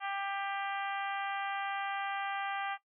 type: harmonic tone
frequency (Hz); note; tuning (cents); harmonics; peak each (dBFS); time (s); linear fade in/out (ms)
395.7; G4; +16; 2 / 3 / 4 / 5 / 6 / 7 / 8; -36 / -40 / -42 / -44 / -46 / -47 / -48; 0-2.78; 50
effects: noise-tail reverb RT60 0.1 s tail -17 dB re dry